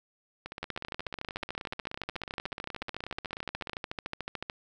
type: two click trains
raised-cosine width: 0.3 ms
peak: -22 / -18 dBFS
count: 55 / 54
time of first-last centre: 0.46-3.733 / 0.63-4.499 s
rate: 16.5 / 13.7 Hz
effects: none